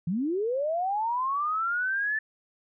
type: linear sweep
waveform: sine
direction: up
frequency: 155.56 to 1764 Hz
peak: -25 dBFS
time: 0.07-2.19 s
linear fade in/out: 5 ms
effects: none